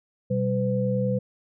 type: tone cluster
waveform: sine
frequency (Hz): 124.3 / 194.5 / 505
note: B2 / G3 / B4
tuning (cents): +12 / -13 / +39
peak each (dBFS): -26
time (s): 0.3-1.19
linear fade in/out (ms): 10
effects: none